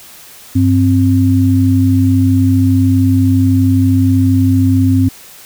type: tone pair together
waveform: sine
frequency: 98.51 / 263 Hz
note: G2 / C4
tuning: +9 / +9 cents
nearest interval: octave + perfect fourth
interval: 1700 cents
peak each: -10 dBFS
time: 0.55-5.09 s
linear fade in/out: 10 ms
effects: white hiss -37 dBFS RMS until 5.45 s